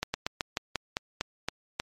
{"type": "slowing click train", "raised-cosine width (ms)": 0.2, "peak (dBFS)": -11, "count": 10, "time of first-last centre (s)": [0.03, 1.799], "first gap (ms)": 110, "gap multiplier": 1.14, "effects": ["MP3 64 kbps"]}